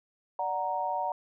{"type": "chord", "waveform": "sine", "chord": "D augmented", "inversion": "none", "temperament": "equal", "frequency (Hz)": [587.3, 740, 932.3], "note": ["D5", "F#5", "A#5"], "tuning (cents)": [0, 0, 0], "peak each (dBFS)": [-36, -32, -31], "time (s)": [0.39, 1.12], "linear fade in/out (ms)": 2, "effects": []}